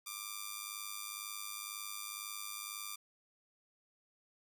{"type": "tone with amplitude modulation", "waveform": "5% pulse", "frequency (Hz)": 1185, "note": "D6", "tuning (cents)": 15, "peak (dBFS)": -27, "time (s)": [0.06, 2.96], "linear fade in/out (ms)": 10, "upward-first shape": "sine", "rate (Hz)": 102, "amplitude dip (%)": 65, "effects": []}